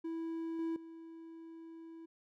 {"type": "tone with level steps", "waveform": "triangle", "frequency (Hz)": 328.3, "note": "E4", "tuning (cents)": -7, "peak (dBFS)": [-35, -32, -46], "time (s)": [0.04, 2.06], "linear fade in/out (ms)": 10, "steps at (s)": [0.59, 0.76], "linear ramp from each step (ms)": 2, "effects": []}